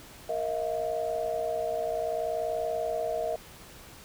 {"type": "chord", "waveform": "sine", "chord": "Bb suspended fourth", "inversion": "none", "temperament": "equal with one note detuned", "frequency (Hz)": [466.2, 637.9, 698.5], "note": ["Bb4", "Eb5", "F5"], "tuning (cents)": [0, 43, 0], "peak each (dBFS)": [-34, -30, -34], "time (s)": [0.29, 3.36], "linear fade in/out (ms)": 5, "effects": ["pink hiss -49 dBFS RMS until 4.04 s"]}